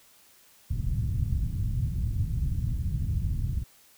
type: low-pass noise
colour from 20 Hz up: white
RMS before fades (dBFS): -28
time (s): 0.7-3.64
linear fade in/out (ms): 10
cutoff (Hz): 130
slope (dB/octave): 24
effects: white hiss -58 dBFS RMS until 3.97 s